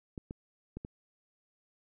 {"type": "clicks", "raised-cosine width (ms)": 3, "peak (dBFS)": -27, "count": 4, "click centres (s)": [0.178, 0.309, 0.77, 0.849], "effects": []}